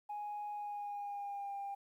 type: tone with pitch glide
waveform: sine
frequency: 830.6 to 798.6 Hz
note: G#5 to G5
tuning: 0 to +32 cents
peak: -38 dBFS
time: 0.09-1.75 s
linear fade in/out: 10 ms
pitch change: -68 cents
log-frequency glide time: 0.53-1.55 s
effects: tanh soft clip ceiling -36 dBFS + 12-bit